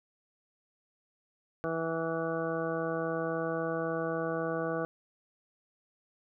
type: harmonic tone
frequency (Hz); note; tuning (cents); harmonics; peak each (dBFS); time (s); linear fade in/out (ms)
163.7; E3; -12; 1 / 2 / 3 / 4 / 5 / 7 / 8 / 9; -39 / -37 / -34 / -37 / -44 / -40 / -48 / -41; 1.64-4.85; 0
effects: none